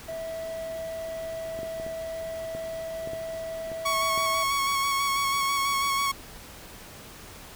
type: tone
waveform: triangle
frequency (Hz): 653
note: E5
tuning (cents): -17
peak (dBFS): -30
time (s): 0.08-4.44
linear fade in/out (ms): 10
type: clicks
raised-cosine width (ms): 2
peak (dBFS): -25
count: 9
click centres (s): 1.59 / 1.632 / 1.799 / 1.865 / 2.55 / 3.074 / 3.134 / 3.717 / 4.177
type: tone with vibrato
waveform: sawtooth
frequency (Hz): 1108.7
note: C#6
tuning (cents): 0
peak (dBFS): -20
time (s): 3.85-6.12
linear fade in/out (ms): 10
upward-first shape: square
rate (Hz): 6.1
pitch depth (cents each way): 17
effects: pink hiss -45 dBFS RMS until 7.55 s

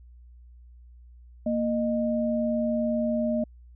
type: tone pair together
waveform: sine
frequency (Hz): 232.5 / 615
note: A#3 / D#5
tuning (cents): -4 / -20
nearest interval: octave + perfect fourth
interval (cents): 1684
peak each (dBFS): -25 / -27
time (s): 1.46-3.44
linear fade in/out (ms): 5
effects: added 60 Hz sine -47 dBFS peak until 3.75 s

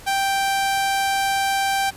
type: tone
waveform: sawtooth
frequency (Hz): 784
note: G5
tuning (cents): 0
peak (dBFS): -15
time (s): 0.06-1.91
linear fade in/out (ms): 20
effects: pink hiss -43 dBFS RMS until 1.96 s + resampled to 32000 Hz

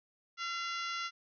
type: harmonic tone with a mistuned harmonic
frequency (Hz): 682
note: F5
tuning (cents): -41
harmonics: 2 / 3 / 4 / 5 / 6 / 7 / 8 / 9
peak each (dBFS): -38 / -42 / -44 / -46 / -48 / -49 / -50 / -51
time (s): 0.37-1.11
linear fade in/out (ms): 50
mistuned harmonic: 4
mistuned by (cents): +40
effects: none

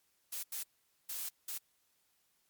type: noise bursts at uneven times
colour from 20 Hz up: blue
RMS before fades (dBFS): -40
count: 4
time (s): 0.32-0.43 / 0.52-0.63 / 1.09-1.29 / 1.48-1.58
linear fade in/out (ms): 5
effects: white hiss -75 dBFS RMS until 2.49 s + MP3 96 kbps

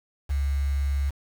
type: tone with quantisation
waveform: sine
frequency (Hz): 69.6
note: C#2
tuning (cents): +8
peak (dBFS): -22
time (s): 0.29-1.11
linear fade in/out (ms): 20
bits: 7
effects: none

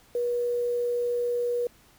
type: tone with quantisation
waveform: sine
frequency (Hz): 482.6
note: B4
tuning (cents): -40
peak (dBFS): -24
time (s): 0.15-1.67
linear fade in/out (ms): 2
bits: 8
effects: pink hiss -58 dBFS RMS until 1.98 s

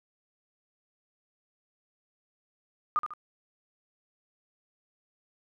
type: tone with echo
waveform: sine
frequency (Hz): 1219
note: D#6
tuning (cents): -36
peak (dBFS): -22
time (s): 2.96-2.99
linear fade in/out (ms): 0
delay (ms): 73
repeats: 2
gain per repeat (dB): -8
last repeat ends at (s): 3.136
effects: none

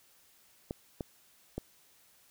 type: clicks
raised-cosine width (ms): 2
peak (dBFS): -22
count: 3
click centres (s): 0.709 / 1.008 / 1.58
effects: white hiss -64 dBFS RMS until 2.3 s

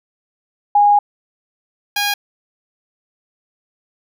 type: tone pair in turn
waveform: sine / 10% pulse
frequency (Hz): 822 / 818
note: G#5 / G#5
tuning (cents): -18 / -26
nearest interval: unison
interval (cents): 8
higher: first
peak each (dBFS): -8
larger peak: neither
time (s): 0.75-0.99 / 1.96-2.14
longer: first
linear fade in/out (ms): 5
effects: none

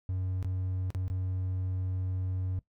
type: tone with dropouts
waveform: triangle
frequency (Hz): 93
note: F#2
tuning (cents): +9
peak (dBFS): -28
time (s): 0.09-2.59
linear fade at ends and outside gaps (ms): 0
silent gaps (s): 0.427-0.446 / 0.904-0.948 / 1.08-1.1
effects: noise-tail reverb RT60 0.1 s tail -17 dB re dry

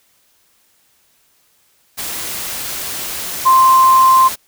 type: tone in noise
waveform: sine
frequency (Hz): 1046.5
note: C6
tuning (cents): 0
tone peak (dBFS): -6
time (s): 3.45-4.29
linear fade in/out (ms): 20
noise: white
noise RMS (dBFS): -24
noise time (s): 1.97-4.36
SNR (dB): +15
effects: white hiss -57 dBFS RMS until 4.47 s

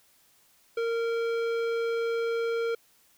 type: tone with tanh clipping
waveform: sine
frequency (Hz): 461.8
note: A#4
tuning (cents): -16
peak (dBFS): -28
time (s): 0.77-2.75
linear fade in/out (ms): 5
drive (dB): 15
effects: white hiss -63 dBFS RMS until 3.17 s

